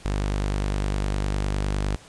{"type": "tone", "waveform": "sawtooth", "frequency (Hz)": 49.85, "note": "G1", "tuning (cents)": 30, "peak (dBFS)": -19, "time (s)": [0.05, 1.96], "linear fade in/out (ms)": 0, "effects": ["pink hiss -48 dBFS RMS until 2.08 s", "resampled to 22050 Hz"]}